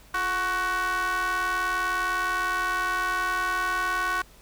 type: ring-modulated tone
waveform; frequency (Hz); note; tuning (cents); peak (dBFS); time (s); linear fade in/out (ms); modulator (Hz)
square; 191.4; G3; -41; -22; 0.14-4.22; 5; 1300
effects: added 50 Hz sine -54 dBFS peak until 4.41 s + pink hiss -54 dBFS RMS until 4.41 s